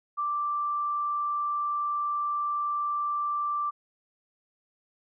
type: tone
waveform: sine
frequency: 1174.7 Hz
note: D6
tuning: in tune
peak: -26 dBFS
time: 0.17-3.71 s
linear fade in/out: 20 ms
effects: none